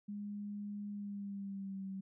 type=tone with pitch glide; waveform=sine; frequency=205.2 to 192.57 Hz; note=G#3 to G3; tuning=-21 to -31 cents; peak=-40 dBFS; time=0.08-2.01 s; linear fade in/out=10 ms; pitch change=-110 cents; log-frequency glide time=0.9-1.84 s; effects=none